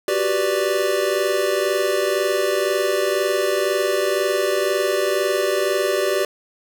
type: chord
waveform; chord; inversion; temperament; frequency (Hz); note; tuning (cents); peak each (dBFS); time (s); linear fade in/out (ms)
square; G major seventh; third; equal; 370 / 392 / 493.9 / 587.3; F#4 / G4 / B4 / D5; 0 / 0 / 0 / 0; -26 / -23 / -27 / -23; 0.08-6.25; 2
effects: none